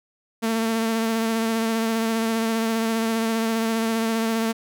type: tone with vibrato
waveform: sawtooth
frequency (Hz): 225.3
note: A3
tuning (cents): +41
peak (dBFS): -17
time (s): 0.42-4.53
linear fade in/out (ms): 20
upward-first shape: sine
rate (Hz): 15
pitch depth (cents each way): 21
effects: none